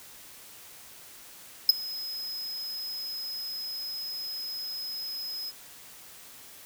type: tone with ADSR envelope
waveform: square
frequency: 5090 Hz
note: D#8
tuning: 39 cents sharp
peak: -11 dBFS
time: 1.69-5.52 s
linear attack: 3 ms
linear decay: 18 ms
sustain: -23 dB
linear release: 35 ms
effects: white hiss -49 dBFS RMS until 6.65 s